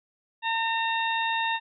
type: harmonic tone with a mistuned harmonic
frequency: 909 Hz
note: A#5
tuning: 44 cents flat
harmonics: 1 / 2 / 3 / 4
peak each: -27 / -30 / -32 / -33 dBFS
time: 0.42-1.6 s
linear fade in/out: 50 ms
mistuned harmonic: 4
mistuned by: +24 cents
effects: none